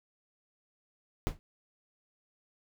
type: noise with exponential decay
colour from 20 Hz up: brown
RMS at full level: -26 dBFS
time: 1.27-1.39 s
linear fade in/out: 0 ms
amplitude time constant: 26 ms
effects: none

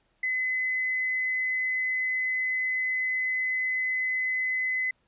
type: tone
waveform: sine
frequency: 2027 Hz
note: B6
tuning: 45 cents sharp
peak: -25 dBFS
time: 0.23-4.91 s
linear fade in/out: 5 ms
effects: pink hiss -70 dBFS RMS until 5.07 s + resampled to 8000 Hz

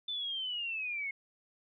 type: linear sweep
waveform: sine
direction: down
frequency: 3545 to 2155 Hz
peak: -34 dBFS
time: 0.08-1.11 s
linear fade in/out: 5 ms
effects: none

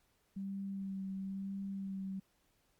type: tone with vibrato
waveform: sine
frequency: 194.2 Hz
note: G3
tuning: 16 cents flat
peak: -38 dBFS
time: 0.36-2.2 s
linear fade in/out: 10 ms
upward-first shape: sine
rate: 1 Hz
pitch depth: 19 cents each way
effects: pink hiss -75 dBFS RMS until 2.79 s + Opus 48 kbps

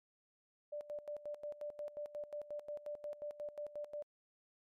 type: tone with tremolo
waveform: sine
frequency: 590 Hz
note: D5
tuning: 8 cents sharp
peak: -40 dBFS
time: 0.72-4.03 s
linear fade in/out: 10 ms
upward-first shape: square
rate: 5.6 Hz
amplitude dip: 80%
effects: MP3 64 kbps

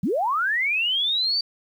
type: linear sweep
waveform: sine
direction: up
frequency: 147.2 to 4663 Hz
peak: -20 dBFS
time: 0.03-1.41 s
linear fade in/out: 5 ms
effects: 9-bit

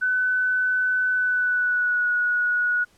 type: tone with pitch glide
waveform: sine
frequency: 1505 to 1459.6 Hz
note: F#6 to F#6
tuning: +29 to -24 cents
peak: -19 dBFS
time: 0.01-2.85 s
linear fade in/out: 20 ms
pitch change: -53 cents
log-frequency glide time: 1.11-2.09 s
effects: pink hiss -59 dBFS RMS until 2.97 s + low-pass 11000 Hz 12 dB/octave

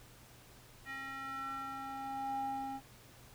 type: tone with band-pass filter sweep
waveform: square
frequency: 270 Hz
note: C#4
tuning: 45 cents flat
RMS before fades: -41 dBFS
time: 0.85-2.81 s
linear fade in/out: 50 ms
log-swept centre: 1900 to 640 Hz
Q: 4.3
effects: added 120 Hz sine -62 dBFS peak until 3.34 s + pink hiss -59 dBFS RMS until 3.34 s

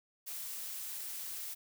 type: noise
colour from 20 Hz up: blue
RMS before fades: -42 dBFS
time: 0.26-1.55 s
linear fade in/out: 20 ms
effects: none

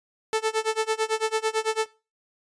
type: tone with tremolo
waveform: sawtooth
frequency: 440 Hz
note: A4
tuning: in tune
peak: -16 dBFS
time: 0.33-1.86 s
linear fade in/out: 0 ms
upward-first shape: sine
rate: 9 Hz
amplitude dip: 95%
effects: noise-tail reverb RT60 0.3 s tail -19 dB re dry + resampled to 22050 Hz

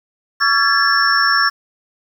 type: tone cluster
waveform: sine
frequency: 1134 / 1360 / 1651 / 1731 / 5420 Hz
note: C#6 / F6 / G#6 / A6 / E8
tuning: +39 / -46 / -11 / -29 / +47 cents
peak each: -18 dBFS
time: 0.4-1.5 s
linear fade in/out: 20 ms
effects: 7-bit

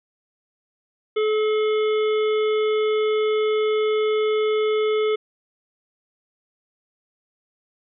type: harmonic tone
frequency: 430 Hz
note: A4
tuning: 40 cents flat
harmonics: 1 / 3 / 5 / 7 / 8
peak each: -18 / -31 / -33 / -38 / -38 dBFS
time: 1.16-5.16 s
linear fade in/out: 10 ms
effects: none

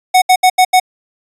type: tone bursts at uneven times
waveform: square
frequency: 740 Hz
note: F#5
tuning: in tune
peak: -6 dBFS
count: 5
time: 0.14-0.22 / 0.29-0.36 / 0.43-0.5 / 0.58-0.65 / 0.73-0.8 s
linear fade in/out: 10 ms
effects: resampled to 32000 Hz

